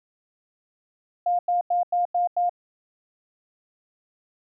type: tone bursts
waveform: sine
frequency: 706 Hz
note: F5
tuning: 19 cents sharp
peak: -19 dBFS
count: 6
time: 1.26-2.495 s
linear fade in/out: 5 ms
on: 130 ms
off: 91 ms
effects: none